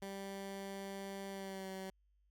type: tone with pitch glide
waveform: 15% pulse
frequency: 196 to 190.42 Hz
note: G3 to G3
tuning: 0 to -50 cents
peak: -37 dBFS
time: 0.02-1.9 s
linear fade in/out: 2 ms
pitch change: -50 cents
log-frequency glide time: 1.29-1.69 s
effects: added 50 Hz sine -70 dBFS peak until 2.3 s